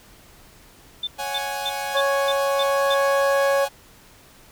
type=tone bursts; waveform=sine; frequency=3552 Hz; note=A7; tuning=16 cents sharp; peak=-23 dBFS; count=7; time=1.03-2.944 s; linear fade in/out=5 ms; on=42 ms; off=270 ms
type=chord; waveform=sawtooth; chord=C# suspended fourth; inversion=none; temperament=equal; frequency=554.4 / 740 / 830.6 Hz; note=C#5 / F#5 / G#5; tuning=0 / 0 / 0 cents; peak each=-29 / -29 / -24 dBFS; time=1.18-3.69 s; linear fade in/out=20 ms
type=harmonic tone; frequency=554 Hz; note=C#5; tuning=1 cent flat; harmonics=1 / 2 / 3; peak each=-19 / -25 / -29 dBFS; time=1.94-3.66 s; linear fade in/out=20 ms
effects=pink hiss -50 dBFS RMS until 4.51 s